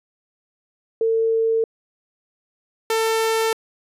sine / sawtooth tone pair in turn, 450.5 / 447.1 Hz, A4 / A4, +41 / +28 cents, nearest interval unison, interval 13 cents, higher first, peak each -16 / -14 dBFS, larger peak second, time 1.01-1.64 / 2.9-3.53 s, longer neither, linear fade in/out 2 ms, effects resampled to 32000 Hz

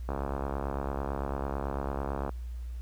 click train, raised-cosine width 1 ms, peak -19 dBFS, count 153, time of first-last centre 0.09-2.293 s, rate 69 Hz, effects added 60 Hz sine -35 dBFS peak until 2.81 s + pink hiss -62 dBFS RMS until 2.81 s

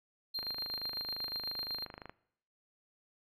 triangle tone with tremolo, 4186 Hz, C8, in tune, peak -33 dBFS, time 0.34-1.85 s, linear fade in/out 10 ms, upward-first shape sine, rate 8.1 Hz, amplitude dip 45%
click train, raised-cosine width 0.5 ms, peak -30 dBFS, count 45, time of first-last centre 0.39-2.095 s, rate 25.8 Hz
effects noise-tail reverb RT60 0.7 s tail -20 dB re dry

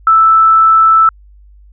sine tone, 1318.5 Hz, E6, in tune, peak -4 dBFS, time 0.07-1.09 s, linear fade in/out 2 ms, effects added 50 Hz sine -38 dBFS peak until 1.72 s

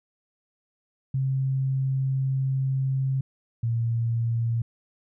sine tone pair in turn, 133.5 / 115.92 Hz, C3 / A#2, +35 / -9 cents, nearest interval major second, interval 244 cents, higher first, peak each -22 dBFS, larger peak neither, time 1.14-3.21 / 3.63-4.62 s, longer first, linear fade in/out 5 ms, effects none

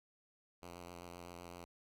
5% pulse tone with vibrato, 87.31 Hz, F2, in tune, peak -38 dBFS, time 0.62-1.65 s, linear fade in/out 10 ms, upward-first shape square, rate 7.8 Hz, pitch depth 23 cents each way, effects none

